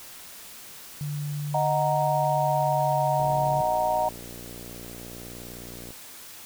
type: tone with pitch glide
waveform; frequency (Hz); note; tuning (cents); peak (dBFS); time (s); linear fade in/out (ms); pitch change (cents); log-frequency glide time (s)
sine; 146.83 to 141.83; D3 to C#3; 0 to +40; -28; 1.01-3.61; 0; -60; 1.94-3.02
type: chord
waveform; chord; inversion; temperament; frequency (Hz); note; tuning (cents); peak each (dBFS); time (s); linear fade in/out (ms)
sine; D# minor; none; equal; 622.3 / 740 / 932.3; D#5 / F#5 / A#5; 0 / 0 / 0; -26; 1.54-4.09; 5
type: click train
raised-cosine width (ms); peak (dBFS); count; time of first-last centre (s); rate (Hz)
2; -29; 162; 3.2-5.906; 59.5
effects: white hiss -44 dBFS RMS until 6.45 s